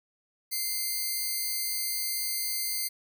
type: tone pair together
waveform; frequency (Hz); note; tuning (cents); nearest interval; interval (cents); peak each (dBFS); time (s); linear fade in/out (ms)
5% pulse; 2093 / 4637; C7 / D8; 0 / -23; octave + major second; 1377; -23 / -24; 0.51-2.89; 20
effects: none